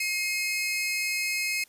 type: tone pair together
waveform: sawtooth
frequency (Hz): 2138 / 2543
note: C7 / D#7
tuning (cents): +37 / +37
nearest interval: minor third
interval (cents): 300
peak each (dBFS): -26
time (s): 0-1.64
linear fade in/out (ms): 5
effects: white hiss -59 dBFS RMS until 1.68 s + resampled to 32000 Hz